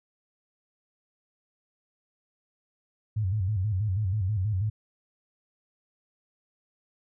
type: tone with vibrato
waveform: sine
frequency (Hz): 100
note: G2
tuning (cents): +35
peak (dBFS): -24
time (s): 3.16-4.7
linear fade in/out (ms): 10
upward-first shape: square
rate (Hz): 6.2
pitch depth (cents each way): 130
effects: none